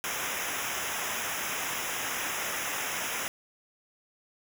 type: noise with comb filter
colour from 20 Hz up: pink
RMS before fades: -33 dBFS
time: 0.04-3.28 s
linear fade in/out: 0 ms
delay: 0.23 ms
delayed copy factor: -1
effects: none